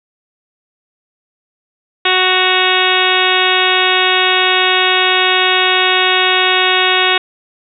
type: harmonic tone with a mistuned harmonic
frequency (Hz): 370.5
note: F#4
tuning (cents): +2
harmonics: 1 / 2 / 3 / 4 / 5 / 6 / 7 / 8 / 9 / 10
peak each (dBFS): -19 / -19 / -19 / -19 / -19 / -19 / -19 / -19 / -19 / -19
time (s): 2.05-7.18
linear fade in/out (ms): 5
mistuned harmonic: 8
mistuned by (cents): -44
effects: none